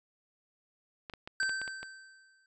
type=clicks; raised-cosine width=0.3 ms; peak=-26 dBFS; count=8; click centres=1.098 / 1.137 / 1.275 / 1.431 / 1.494 / 1.616 / 1.678 / 1.83 s
type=tone with exponential decay; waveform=square; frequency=1552 Hz; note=G6; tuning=18 cents flat; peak=-28 dBFS; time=1.4-2.46 s; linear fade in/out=2 ms; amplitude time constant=230 ms
effects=resampled to 22050 Hz